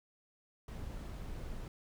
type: noise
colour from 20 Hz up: brown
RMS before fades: -43 dBFS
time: 0.68-1.68 s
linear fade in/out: 2 ms
effects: none